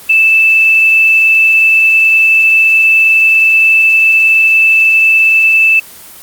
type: tone with vibrato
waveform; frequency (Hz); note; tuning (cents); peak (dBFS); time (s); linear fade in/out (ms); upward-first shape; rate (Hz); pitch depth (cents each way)
sine; 2637; E7; 0; -4; 0.09-5.8; 10; sine; 20; 8
effects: white hiss -33 dBFS RMS until 6.22 s + Opus 24 kbps